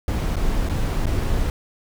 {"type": "noise with dropouts", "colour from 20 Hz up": "brown", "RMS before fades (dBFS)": -21, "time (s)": [0.08, 1.5], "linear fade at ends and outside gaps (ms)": 1, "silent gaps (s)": [[0.358, 0.366], [0.689, 0.696], [1.057, 1.067]], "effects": []}